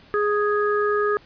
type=harmonic tone; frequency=415.3 Hz; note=G#4; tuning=in tune; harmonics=1 / 3 / 4; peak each=-20 / -24 / -28 dBFS; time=0.14-1.17 s; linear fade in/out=0 ms; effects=pink hiss -51 dBFS RMS until 1.25 s + resampled to 11025 Hz